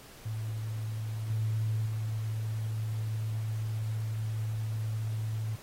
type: tone with level steps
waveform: sine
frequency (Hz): 109.6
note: A2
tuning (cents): -6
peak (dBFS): -32 / -27 / -30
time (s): 0.25-5.56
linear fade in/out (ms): 10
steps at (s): 1.3 / 1.86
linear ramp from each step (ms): 2
effects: pink hiss -52 dBFS RMS until 5.62 s + AAC 48 kbps